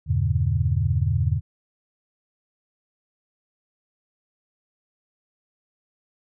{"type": "chord", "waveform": "sine", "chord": "E diminished seventh", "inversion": "none", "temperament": "just", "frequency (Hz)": [82.41, 98.89, 118.67, 142.4], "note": ["E2", "G2", "Bb2", "Db3"], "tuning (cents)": [0, 16, 31, 47], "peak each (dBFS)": [-24, -24, -25, -25], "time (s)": [0.06, 1.41], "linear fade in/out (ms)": 50, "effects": []}